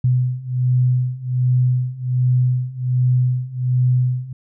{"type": "beating tone pair", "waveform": "sine", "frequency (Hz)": [125.2, 126.5], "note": ["B2", "B2"], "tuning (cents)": [24, 42], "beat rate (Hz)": 1.3, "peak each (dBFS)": [-19, -17], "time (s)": [0.04, 4.33], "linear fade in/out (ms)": 5, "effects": []}